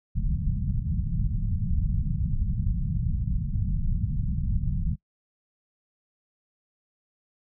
pink low-pass noise, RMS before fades -26 dBFS, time 0.15-4.96 s, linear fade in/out 20 ms, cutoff 190 Hz, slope 48 dB/octave, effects noise-tail reverb RT60 0.1 s tail -23 dB re dry

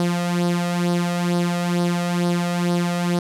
sawtooth tone with flanger, 174.61 Hz, F3, in tune, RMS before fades -21 dBFS, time 0-3.19 s, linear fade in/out 2 ms, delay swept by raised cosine 0.2 to 1.6 ms, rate 2.2 Hz, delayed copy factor +0.6, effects low-pass 11000 Hz 12 dB/octave

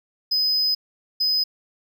triangle tone bursts at uneven times, 5030 Hz, D#8, 18 cents sharp, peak -17 dBFS, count 2, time 0.31-0.75 / 1.2-1.44 s, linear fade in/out 10 ms, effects none

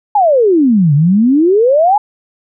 sine exponential two-way sweep, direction down then up, 862 to 138.59 to 862 Hz, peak -6 dBFS, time 0.15-1.98 s, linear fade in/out 5 ms, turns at 0.94 s, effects none

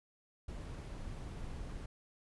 brown noise, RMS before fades -44 dBFS, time 0.48-1.86 s, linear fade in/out 5 ms, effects resampled to 24000 Hz

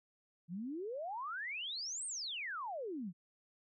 sine exponential two-way sweep, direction up then down, 160 to 8870 to 160 Hz, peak -39 dBFS, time 0.48-3.13 s, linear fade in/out 50 ms, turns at 2.06 s, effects none

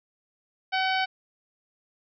harmonic tone, 757 Hz, F#5, 39 cents sharp, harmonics 1 / 2 / 3 / 4 / 5 / 6 / 7, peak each -26 / -29 / -31 / -33 / -38 / -37 / -43 dBFS, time 0.72-1.06 s, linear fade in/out 20 ms, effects none

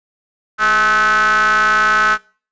square ring-modulated tone, 110 Hz, A2, in tune, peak -9 dBFS, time 0.58-2.18 s, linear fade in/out 50 ms, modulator 1400 Hz, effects noise-tail reverb RT60 0.4 s tail -22 dB re dry + resampled to 16000 Hz

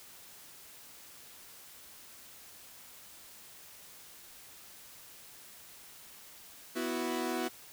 sawtooth chord, B suspended fourth, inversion none, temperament equal, 246.9 / 329.6 / 370 Hz, B3 / E4 / F#4, 0 / 0 / 0 cents, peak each -33 / -33 / -33 dBFS, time 6.75-7.49 s, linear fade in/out 20 ms, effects white hiss -53 dBFS RMS until 7.72 s

